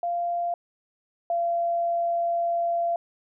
sine tone pair in turn, 693 / 684.6 Hz, F5 / F5, -14 / -35 cents, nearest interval unison, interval 21 cents, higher first, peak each -24 / -22 dBFS, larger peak second, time 0.03-0.54 / 1.3-2.96 s, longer second, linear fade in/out 2 ms, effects none

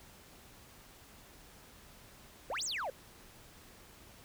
sine exponential two-way sweep, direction up then down, 452.9 to 8600 to 489.8 Hz, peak -32 dBFS, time 2.5-2.9 s, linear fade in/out 2 ms, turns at 2.64 s, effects tanh soft clip ceiling -34 dBFS + pink hiss -57 dBFS RMS until 4.24 s

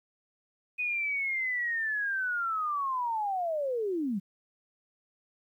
sine linear sweep, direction down, 2500 to 179.9 Hz, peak -28 dBFS, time 0.78-4.2 s, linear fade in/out 20 ms, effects 11-bit

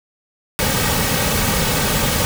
pink noise with comb filter, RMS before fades -18 dBFS, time 0.59-2.25 s, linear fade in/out 0 ms, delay 2.9 ms, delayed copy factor -0.55, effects none

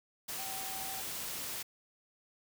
sine tone in noise, 770 Hz, G5, 31 cents flat, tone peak -45 dBFS, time 0.38-1.01 s, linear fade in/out 10 ms, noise white, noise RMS -40 dBFS, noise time 0.28-1.63 s, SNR -8 dB, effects none

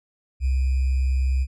sine tone with sample-and-hold, 65.41 Hz, C2, in tune, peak -18 dBFS, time 0.4-1.47 s, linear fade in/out 50 ms, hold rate 2450 Hz, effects resampled to 22050 Hz

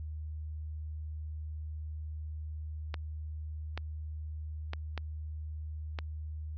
clicks, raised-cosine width 0.3 ms, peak -21 dBFS, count 5, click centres 2.942 / 3.776 / 4.734 / 4.977 / 5.988 s, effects added 77 Hz sine -37 dBFS peak until 6.57 s + resampled to 16000 Hz

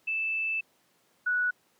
sine tone pair in turn, 2637 / 1472.3 Hz, E7 / F#6, 0 / -9 cents, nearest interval minor seventh, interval 1009 cents, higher first, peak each -27 / -24 dBFS, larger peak second, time 0.07-0.61 / 1.26-1.51 s, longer first, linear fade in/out 10 ms, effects pink hiss -67 dBFS RMS until 1.79 s + high-pass 200 Hz 12 dB/octave

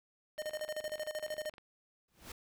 square tone with tremolo, 612 Hz, D#5, 29 cents flat, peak -36 dBFS, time 0.38-1.5 s, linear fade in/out 10 ms, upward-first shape square, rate 13 Hz, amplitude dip 80%
click train, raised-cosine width 0.3 ms, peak -36 dBFS, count 29, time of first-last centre 0.38-1.582 s, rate 23.3 Hz
pink noise with exponential growth, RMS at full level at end -42 dBFS, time 2.08-2.32 s, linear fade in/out 5 ms, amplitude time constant 51 ms
effects none

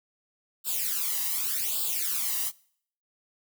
blue noise with flanger, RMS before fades -29 dBFS, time 0.64-2.52 s, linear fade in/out 50 ms, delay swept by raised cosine 0.24 to 1.04 ms, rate 0.86 Hz, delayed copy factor +1, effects noise-tail reverb RT60 0.6 s tail -23 dB re dry

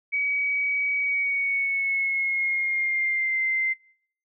sine tone with pitch glide, 2268 to 2080 Hz, C#7 to C7, +39 to -11 cents, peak -22 dBFS, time 0.12-3.74 s, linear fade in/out 20 ms, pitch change -150 cents, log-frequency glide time 0.97-3.4 s, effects noise-tail reverb RT60 0.6 s tail -24 dB re dry

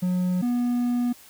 triangle tone pair in turn, 181.3 / 243.1 Hz, F#3 / B3, -35 / -27 cents, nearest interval perfect fourth, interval 508 cents, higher second, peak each -19 dBFS, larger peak neither, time 0.02-0.42 / 0.42-1.13 s, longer second, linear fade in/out 10 ms, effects white hiss -50 dBFS RMS until 1.29 s

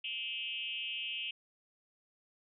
sine tone with frequency modulation, 2827 Hz, F7, 20 cents sharp, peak -36 dBFS, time 0.04-1.31 s, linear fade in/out 5 ms, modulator 240 Hz, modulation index 1.4, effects none

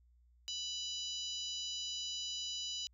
harmonic tone, 987.8 Hz, B5, in tune, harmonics 3 / 4 / 5 / 6 / 7, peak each -42 / -44 / -46 / -48 / -49 dBFS, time 0.48-2.87 s, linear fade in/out 0 ms, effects added 60 Hz sine -64 dBFS peak until 2.93 s

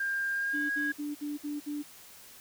sine tone with pitch glide, 1600 to 1648.8 Hz, G6 to G#6, +35 to -13 cents, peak -28 dBFS, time 0-0.92 s, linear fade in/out 5 ms, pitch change +52 cents, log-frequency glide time 0.32-0.74 s
sine tone bursts, 293.7 Hz, D4, in tune, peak -32 dBFS, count 6, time 0.53-1.83 s, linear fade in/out 20 ms, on 170 ms, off 56 ms
effects tanh soft clip ceiling -22 dBFS + white hiss -52 dBFS RMS until 2.4 s

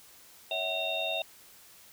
sine tone cluster, 561 / 652 / 751 / 2739 / 3678 Hz, C#5 / E5 / F#5 / F7 / A#7, +21 / -19 / +26 / -34 / -24 cents, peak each -40 / -34 / -40 / -35 / -34 dBFS, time 0.51-1.22 s, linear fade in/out 2 ms, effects white hiss -55 dBFS RMS until 1.92 s

